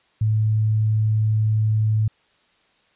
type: tone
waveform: sine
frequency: 108.5 Hz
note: A2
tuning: 24 cents flat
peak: -16 dBFS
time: 0.21-2.08 s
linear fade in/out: 5 ms
effects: white hiss -61 dBFS RMS until 2.95 s + resampled to 8000 Hz